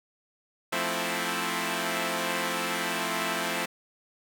5% pulse chord, F major seventh, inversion none, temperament equal, 174.61 / 220 / 261.6 / 329.6 Hz, F3 / A3 / C4 / E4, 0 / 0 / 0 / 0 cents, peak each -22 dBFS, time 0.72-3.66 s, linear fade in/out 10 ms, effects none

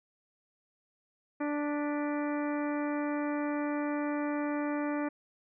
harmonic tone with a mistuned harmonic, 293.7 Hz, D4, in tune, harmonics 1 / 2 / 3 / 4 / 5 / 6 / 7 / 8, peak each -31 / -37 / -41 / -43 / -45 / -47 / -48 / -49 dBFS, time 1.4-5.09 s, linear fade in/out 10 ms, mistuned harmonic 7, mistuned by -61 cents, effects none

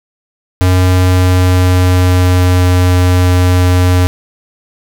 square tone with pitch glide, 91.6 to 90.29 Hz, F#2 to F#2, -17 to -42 cents, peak -7 dBFS, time 0.61-4.07 s, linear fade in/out 0 ms, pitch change -25 cents, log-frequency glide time 0.92-2.76 s, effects none

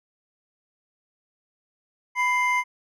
triangle tone pair together, 993.2 / 2093 Hz, B5 / C7, +9 / 0 cents, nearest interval octave + minor second, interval 1291 cents, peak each -21 dBFS, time 2.15-2.64 s, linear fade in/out 50 ms, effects none

